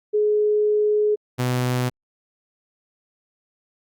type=tone pair in turn; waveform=sine / sawtooth; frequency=421.3 / 125.25 Hz; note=G#4 / B2; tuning=+25 / +25 cents; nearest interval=octave + major sixth; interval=2100 cents; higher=first; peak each=-16 dBFS; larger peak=neither; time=0.13-1.16 / 1.38-1.9 s; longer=first; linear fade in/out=20 ms; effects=Opus 48 kbps